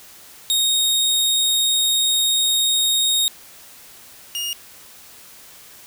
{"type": "tone pair in turn", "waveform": "sawtooth", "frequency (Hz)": [3729, 2850], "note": ["A#7", "F7"], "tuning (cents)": [0, 34], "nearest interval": "perfect fourth", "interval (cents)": 466, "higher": "first", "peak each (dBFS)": [-13, -20], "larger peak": "first", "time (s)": [[0.5, 3.28], [4.35, 4.53]], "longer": "first", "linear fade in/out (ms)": 0, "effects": ["white hiss -44 dBFS RMS until 5.86 s"]}